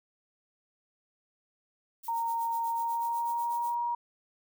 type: noise with tremolo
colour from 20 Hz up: violet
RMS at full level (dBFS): -45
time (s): 2.03-3.75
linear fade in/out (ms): 10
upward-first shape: sine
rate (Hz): 8.1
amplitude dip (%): 80
type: tone with pitch glide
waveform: sine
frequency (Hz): 924 to 950.5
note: A#5 to A#5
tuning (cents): -16 to +33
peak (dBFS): -28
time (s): 2.08-3.95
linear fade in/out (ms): 5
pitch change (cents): +49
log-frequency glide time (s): 2.66-3.83
effects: none